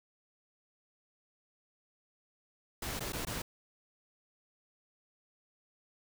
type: noise with dropouts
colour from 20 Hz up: pink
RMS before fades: -38 dBFS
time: 2.82-3.42 s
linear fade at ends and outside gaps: 5 ms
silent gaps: 2.995-3.005 / 3.123-3.131 / 3.251-3.269 s
effects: none